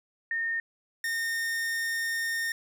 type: tone pair in turn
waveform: sine / 45% pulse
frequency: 1830 / 1830 Hz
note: A#6 / A#6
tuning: -32 / -32 cents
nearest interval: unison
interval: 0 cents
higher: neither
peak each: -27 / -28 dBFS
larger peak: first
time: 0.31-0.6 / 1.04-2.52 s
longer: second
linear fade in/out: 2 ms
effects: none